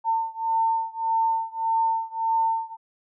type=beating tone pair; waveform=sine; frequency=901 / 902.7 Hz; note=A5 / A5; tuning=+41 / +44 cents; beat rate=1.7 Hz; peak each=-24 / -25 dBFS; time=0.04-2.77 s; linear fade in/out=50 ms; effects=none